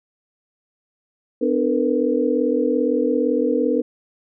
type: tone cluster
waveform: sine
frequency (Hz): 254.3 / 300 / 451.5 / 489.2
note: C4 / D4 / A4 / B4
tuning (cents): -49 / +37 / +45 / -16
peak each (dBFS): -22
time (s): 1.41-3.82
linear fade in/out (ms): 10
effects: none